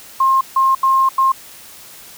sine tone bursts at uneven times, 1065 Hz, C6, 30 cents sharp, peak -10 dBFS, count 4, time 0.2-0.41 / 0.56-0.75 / 0.83-1.09 / 1.18-1.32 s, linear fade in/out 5 ms, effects white hiss -39 dBFS RMS until 2.17 s

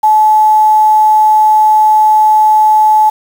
sine tone with quantisation, 860 Hz, A5, 40 cents flat, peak -4 dBFS, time 0.03-3.1 s, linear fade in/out 10 ms, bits 5, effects none

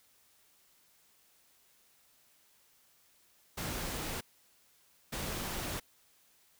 pink noise bursts at uneven times, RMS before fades -38 dBFS, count 2, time 3.57-4.21 / 5.12-5.8 s, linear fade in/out 10 ms, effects white hiss -67 dBFS RMS until 6.59 s

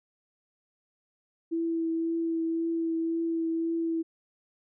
sine tone with vibrato, 329.6 Hz, E4, in tune, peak -26 dBFS, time 1.51-4.03 s, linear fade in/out 20 ms, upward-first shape triangle, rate 1.9 Hz, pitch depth 16 cents each way, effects none

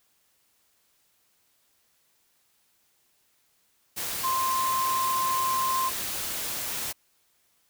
sine tone in noise, 1046.5 Hz, C6, in tune, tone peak -24 dBFS, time 4.23-5.9 s, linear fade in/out 20 ms, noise white, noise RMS -32 dBFS, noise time 3.96-6.93 s, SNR +5 dB, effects white hiss -68 dBFS RMS until 7.69 s

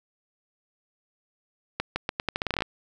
accelerating click train, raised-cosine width 0.3 ms, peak -10 dBFS, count 14, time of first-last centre 1.8-2.622 s, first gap 160 ms, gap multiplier 0.82, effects none

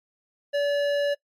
sine tone with hard clipping, 574 Hz, D5, 40 cents flat, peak -23 dBFS, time 0.53-1.15 s, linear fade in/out 20 ms, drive 13 dB, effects noise-tail reverb RT60 0.1 s tail -22 dB re dry + MP3 64 kbps

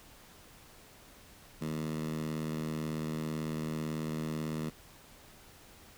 10% pulse tone with high-pass filter, 78.1 Hz, D#2, 7 cents sharp, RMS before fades -36 dBFS, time 1.61-4.7 s, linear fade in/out 10 ms, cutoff 180 Hz, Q 3.5, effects pink hiss -56 dBFS RMS until 5.97 s

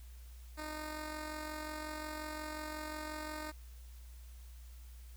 10% pulse tone with amplitude modulation, 306.8 Hz, D#4, 24 cents flat, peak -31 dBFS, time 0.57-3.52 s, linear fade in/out 20 ms, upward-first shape sine, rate 45.6 Hz, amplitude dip 45%, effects added 60 Hz sine -49 dBFS peak until 5.16 s + white hiss -64 dBFS RMS until 5.16 s

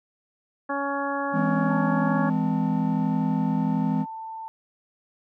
harmonic tone, 279.8 Hz, C#4, 16 cents sharp, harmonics 1 / 2 / 3 / 4 / 5 / 6, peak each -31 / -31 / -31 / -31 / -36 / -34 dBFS, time 0.69-2.3 s, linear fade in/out 10 ms
triangle chord, E augmented, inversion none, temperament just, 164.81 / 206 / 257.5 Hz, E3 / G#3 / B#3, 0 / -14 / -28 cents, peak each -24 dBFS, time 1.32-4.06 s, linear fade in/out 50 ms
sine tone with pitch glide, 884 to 891.2 Hz, A5 to A5, +8 to +22 cents, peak -33 dBFS, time 1.7-4.48 s, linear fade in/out 0 ms, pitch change +14 cents, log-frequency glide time 3.27-4.35 s
effects none

